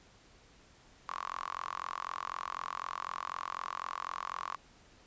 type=tone with high-pass filter; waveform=sawtooth; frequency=44 Hz; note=F1; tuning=14 cents sharp; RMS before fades=-40 dBFS; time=1.08-4.56 s; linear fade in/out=0 ms; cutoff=1100 Hz; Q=9.9; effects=pink hiss -61 dBFS RMS until 5.06 s + resampled to 16000 Hz